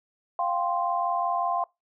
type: chord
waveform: sine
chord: F suspended second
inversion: none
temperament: equal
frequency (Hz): 698.5 / 784 / 1046.5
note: F5 / G5 / C6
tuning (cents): 0 / 0 / 0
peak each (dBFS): -27 / -30 / -28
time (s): 0.39-1.64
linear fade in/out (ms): 2
effects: noise-tail reverb RT60 0.2 s tail -23 dB re dry